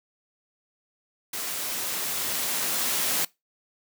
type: noise with level ramp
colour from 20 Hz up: white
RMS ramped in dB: -32 to -25 dBFS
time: 1.33-3.25 s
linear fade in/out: 5 ms
effects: noise-tail reverb RT60 0.2 s tail -22 dB re dry + high-pass 150 Hz 12 dB/octave